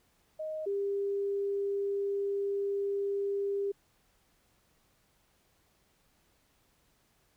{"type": "tone pair in turn", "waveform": "sine", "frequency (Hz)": [624, 399.3], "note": ["D#5", "G4"], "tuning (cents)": [5, 32], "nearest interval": "minor sixth", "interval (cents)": 773, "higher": "first", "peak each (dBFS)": [-34, -29], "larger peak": "second", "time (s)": [[0.39, 0.66], [0.66, 3.72]], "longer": "second", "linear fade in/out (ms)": 10, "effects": ["pink hiss -70 dBFS RMS until 7.36 s"]}